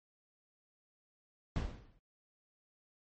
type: noise with exponential decay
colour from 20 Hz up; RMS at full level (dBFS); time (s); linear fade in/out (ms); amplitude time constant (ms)
brown; -31; 1.56-1.99; 1; 92
effects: low-pass 6000 Hz 12 dB/octave + MP3 32 kbps